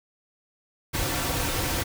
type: noise with comb filter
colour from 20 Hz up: pink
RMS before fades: -27 dBFS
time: 0.93-1.84 s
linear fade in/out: 20 ms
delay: 4.8 ms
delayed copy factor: -0.55
effects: none